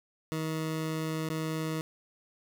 20% pulse tone with dropouts, 158.6 Hz, D#3, 33 cents sharp, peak -26 dBFS, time 0.32-1.81 s, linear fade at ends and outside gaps 0 ms, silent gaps 1.289-1.3 s, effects none

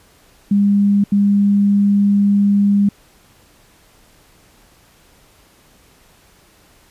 sine tone bursts at uneven times, 201.8 Hz, G#3, 49 cents flat, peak -10 dBFS, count 2, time 0.51-1.04 / 1.12-2.89 s, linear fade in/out 5 ms, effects pink hiss -51 dBFS RMS until 6.9 s + resampled to 32000 Hz

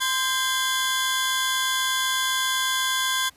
sawtooth tone cluster, 1036 / 1588 / 3429 Hz, C6 / G6 / A7, -17 / +22 / -45 cents, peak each -23 dBFS, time 0-3.3 s, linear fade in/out 20 ms, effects pink hiss -57 dBFS RMS until 3.36 s + resampled to 32000 Hz

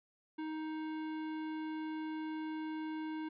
sine tone with hard clipping, 313 Hz, D#4, 10 cents sharp, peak -40 dBFS, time 0.38-3.29 s, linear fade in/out 10 ms, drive 15 dB, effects resampled to 11025 Hz

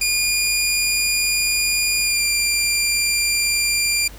15% pulse tone with pitch glide, 2426 to 2386 Hz, D#7 to D7, -44 to +27 cents, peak -10 dBFS, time 0.01-4.08 s, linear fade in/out 5 ms, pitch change -29 cents, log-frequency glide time 2.01-2.22 s, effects added 50 Hz sine -38 dBFS peak until 4.18 s + pink hiss -43 dBFS RMS until 4.18 s

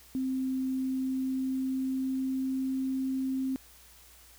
sine tone with pitch glide, 261.6 to 263.9 Hz, C4 to C4, 0 to +15 cents, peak -28 dBFS, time 0.15-3.56 s, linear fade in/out 0 ms, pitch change +15 cents, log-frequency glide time 0.72-2.83 s, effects added 60 Hz sine -60 dBFS peak until 4.38 s + white hiss -56 dBFS RMS until 4.38 s

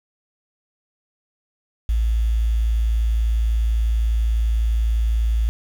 sine tone with quantisation, 55.9 Hz, A1, 28 cents sharp, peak -16 dBFS, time 1.89-5.49 s, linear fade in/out 0 ms, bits 7, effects none

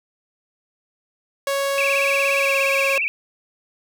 sawtooth tone with pitch glide, 554.4 to 547.7 Hz, C#5 to C#5, 0 to -21 cents, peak -16 dBFS, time 1.47-2.98 s, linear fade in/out 2 ms, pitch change -21 cents, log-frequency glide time 2.36-2.58 s
sine tone with vibrato, 2490 Hz, D#7, 1 cent sharp, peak -19 dBFS, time 1.78-3.08 s, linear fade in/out 0 ms, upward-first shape sine, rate 17 Hz, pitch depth 160 cents each way
effects none

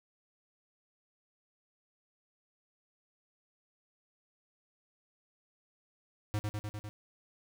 square tone with echo, 105.2 Hz, G#2, 23 cents sharp, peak -31 dBFS, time 6.34-6.39 s, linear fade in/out 0 ms, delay 100 ms, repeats 5, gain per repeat -2 dB, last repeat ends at 6.89 s, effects none

